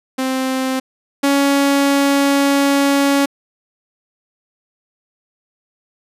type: tone pair in turn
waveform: sawtooth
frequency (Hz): 261.6 / 279.6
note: C4 / C#4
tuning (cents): 0 / +15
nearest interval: minor second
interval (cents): 115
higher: second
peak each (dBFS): -13 / -8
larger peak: second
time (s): 0.18-0.8 / 1.23-3.26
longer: second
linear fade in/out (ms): 10
effects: resampled to 32000 Hz